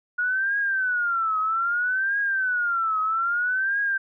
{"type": "tone with vibrato", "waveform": "sine", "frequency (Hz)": 1445, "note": "F#6", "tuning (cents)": -41, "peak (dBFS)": -21, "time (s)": [0.18, 3.98], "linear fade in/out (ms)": 10, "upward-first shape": "triangle", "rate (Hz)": 0.62, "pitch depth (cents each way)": 230, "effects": []}